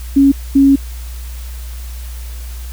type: tone pair in turn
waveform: sine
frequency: 276.2 / 275.1 Hz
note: C#4 / C#4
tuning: -6 / -13 cents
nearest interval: unison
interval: 7 cents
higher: first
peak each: -5 dBFS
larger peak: neither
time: 0.16-0.32 / 0.55-0.76 s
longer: second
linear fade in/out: 10 ms
effects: added 60 Hz sine -24 dBFS peak until 2.72 s + white hiss -38 dBFS RMS until 2.72 s